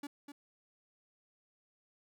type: tone with echo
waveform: 45% pulse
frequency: 286.7 Hz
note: D4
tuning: 42 cents flat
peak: -40 dBFS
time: 0.03-0.07 s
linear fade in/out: 5 ms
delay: 250 ms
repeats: 1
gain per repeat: -7 dB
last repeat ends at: 0.32 s
effects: none